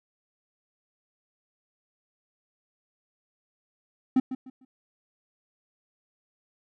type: tone with echo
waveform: triangle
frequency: 259 Hz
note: C4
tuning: 17 cents flat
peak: -15 dBFS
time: 4.16-4.2 s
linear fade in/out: 5 ms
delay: 150 ms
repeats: 3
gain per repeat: -12 dB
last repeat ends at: 4.65 s
effects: none